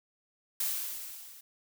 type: noise with level ramp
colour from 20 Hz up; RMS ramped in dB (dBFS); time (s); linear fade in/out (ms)
blue; -30 to -52; 0.6-1.41; 5
effects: none